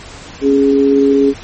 sine tone pair together, 277.2 / 415.3 Hz, C#4 / G#4, 0 / 0 cents, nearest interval perfect fifth, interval 700 cents, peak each -10 dBFS, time 0.41-1.34 s, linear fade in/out 50 ms, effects pink hiss -33 dBFS RMS until 1.43 s + MP3 32 kbps

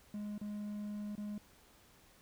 triangle tone with dropouts, 207.9 Hz, G#3, 2 cents sharp, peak -37 dBFS, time 0.14-1.38 s, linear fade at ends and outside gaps 2 ms, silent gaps 0.38-0.413 / 1.153-1.179 s, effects pink hiss -64 dBFS RMS until 2.21 s

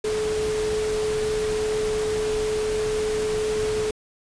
sine tone in noise, 429.4 Hz, A4, 42 cents flat, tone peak -22 dBFS, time 0.04-3.91 s, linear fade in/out 5 ms, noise pink, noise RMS -32 dBFS, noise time 0.04-3.91 s, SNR +7 dB, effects resampled to 22050 Hz

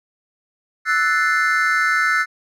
triangle chord, F# half-diminished seventh, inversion third, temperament equal, 1318.5 / 1480 / 1760 / 2093 Hz, E6 / F#6 / A6 / C7, 0 / 0 / 0 / 0 cents, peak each -19 / -18 / -19 / -21 dBFS, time 0.85-2.26 s, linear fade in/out 50 ms, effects none

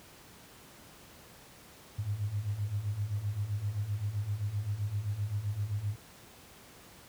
sine beating tone pair, 98.2 / 105.9 Hz, G2 / G#2, +4 / +34 cents, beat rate 7.7 Hz, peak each -36 / -32 dBFS, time 1.98-5.96 s, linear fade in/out 10 ms, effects pink hiss -54 dBFS RMS until 7.08 s + high-pass 60 Hz 12 dB/octave

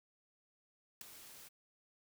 white noise with ADSR envelope, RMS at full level -42 dBFS, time 1.01-1.49 s, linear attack 3 ms, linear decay 7 ms, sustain -13 dB, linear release 19 ms, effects none

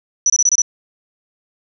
sine tone bursts, 5920 Hz, F#8, in tune, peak -10 dBFS, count 6, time 0.26-0.619 s, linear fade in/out 2 ms, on 39 ms, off 25 ms, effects none

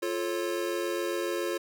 square chord, F augmented, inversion none, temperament just, 349.2 / 436.5 / 545.7 Hz, F4 / A4 / C#5, 0 / -14 / -27 cents, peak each -32 / -36 / -35 dBFS, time 0.02-1.58 s, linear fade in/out 10 ms, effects none

